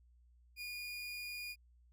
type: tone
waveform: 30% pulse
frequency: 2438 Hz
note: D#7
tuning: 36 cents flat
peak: -40 dBFS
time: 0.56-1.56 s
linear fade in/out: 50 ms
effects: added 60 Hz sine -63 dBFS peak until 1.92 s